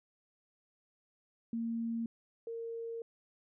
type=tone pair in turn; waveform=sine; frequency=230 / 460 Hz; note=A#3 / A#4; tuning=-23 / -23 cents; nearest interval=octave; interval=1200 cents; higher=second; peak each=-33 / -38 dBFS; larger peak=first; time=1.53-2.06 / 2.47-3.02 s; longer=second; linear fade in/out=2 ms; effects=none